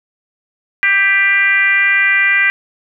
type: tone with frequency modulation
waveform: sine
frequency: 1975.5 Hz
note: B6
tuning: in tune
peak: -9 dBFS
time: 0.83-2.5 s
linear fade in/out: 0 ms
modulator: 400 Hz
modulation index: 1.1
effects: none